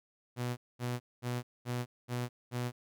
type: tone bursts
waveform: sawtooth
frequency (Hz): 122.5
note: B2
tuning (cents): -14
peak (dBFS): -29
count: 6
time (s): 0.36-2.72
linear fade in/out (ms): 50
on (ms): 210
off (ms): 220
effects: none